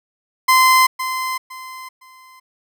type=tone with echo; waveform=30% pulse; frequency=1034 Hz; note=C6; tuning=21 cents flat; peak=-7 dBFS; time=0.48-0.87 s; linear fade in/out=10 ms; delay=510 ms; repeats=3; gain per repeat=-11 dB; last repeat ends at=2.4 s; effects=none